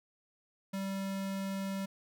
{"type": "tone", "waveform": "square", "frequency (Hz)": 194.4, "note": "G3", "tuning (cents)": -14, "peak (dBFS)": -35, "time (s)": [0.73, 1.86], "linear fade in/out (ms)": 10, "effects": []}